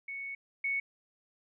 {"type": "tone pair in turn", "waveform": "sine", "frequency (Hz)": [2217, 2217], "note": ["C#7", "C#7"], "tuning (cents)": [0, 0], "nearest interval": "unison", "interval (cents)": 0, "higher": "neither", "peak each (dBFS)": [-37, -29], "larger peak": "second", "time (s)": [[0.08, 0.35], [0.64, 0.8]], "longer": "first", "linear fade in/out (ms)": 5, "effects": []}